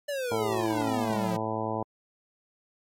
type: exponential sweep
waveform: square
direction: down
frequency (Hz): 592 to 170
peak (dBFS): -30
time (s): 0.08-1.37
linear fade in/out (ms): 10
type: harmonic tone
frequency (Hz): 110.2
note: A2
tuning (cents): +3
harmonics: 1 / 2 / 3 / 4 / 5 / 6 / 7 / 8 / 9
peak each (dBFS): -37 / -37 / -37 / -37 / -37 / -37 / -37 / -37 / -37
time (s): 0.31-1.83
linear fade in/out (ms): 5
effects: AAC 48 kbps